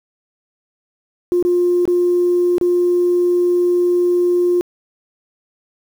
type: tone with dropouts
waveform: sine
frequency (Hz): 353.7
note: F4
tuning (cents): +22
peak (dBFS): -11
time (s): 1.32-4.61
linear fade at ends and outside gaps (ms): 0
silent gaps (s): 1.426-1.45 / 1.854-1.877 / 2.582-2.612
effects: tanh soft clip ceiling -7 dBFS + 7-bit